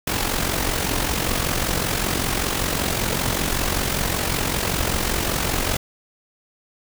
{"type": "noise with amplitude modulation", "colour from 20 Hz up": "pink", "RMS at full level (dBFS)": -20, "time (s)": [0.07, 5.77], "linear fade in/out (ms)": 5, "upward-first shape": "sine", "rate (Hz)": 45.2, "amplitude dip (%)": 60, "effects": []}